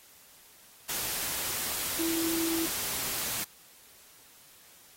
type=tone in noise; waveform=sine; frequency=329.6 Hz; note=E4; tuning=in tune; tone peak=-29 dBFS; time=1.99-2.66 s; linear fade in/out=5 ms; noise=white; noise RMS=-33 dBFS; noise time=0.89-3.44 s; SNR=+1 dB; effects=white hiss -56 dBFS RMS until 4.96 s + AAC 48 kbps